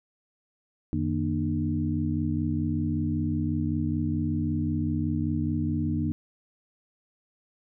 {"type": "tone cluster", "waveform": "sine", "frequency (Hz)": [89.1, 153.6, 237.5, 302.7], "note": ["F2", "D#3", "A#3", "D#4"], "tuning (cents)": [35, -22, 33, -48], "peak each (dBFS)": -30, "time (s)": [0.93, 6.12], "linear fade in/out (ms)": 0, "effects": []}